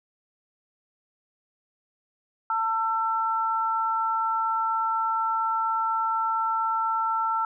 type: tone pair together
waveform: sine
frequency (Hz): 895.8 / 1340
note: A5 / E6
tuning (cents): +31 / +28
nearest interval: perfect fifth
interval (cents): 697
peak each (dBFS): -26 / -25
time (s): 2.5-7.45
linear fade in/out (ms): 2
effects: none